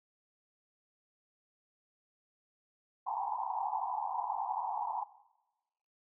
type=band-pass noise; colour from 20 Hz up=pink; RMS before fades=-36 dBFS; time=3.06-5.04 s; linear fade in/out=10 ms; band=760 to 1000 Hz; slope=96 dB/octave; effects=noise-tail reverb RT60 1.0 s tail -18 dB re dry